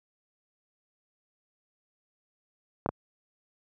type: clicks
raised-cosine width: 1 ms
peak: -13 dBFS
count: 2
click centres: 2.861 / 2.89 s
effects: high-pass 80 Hz 12 dB/octave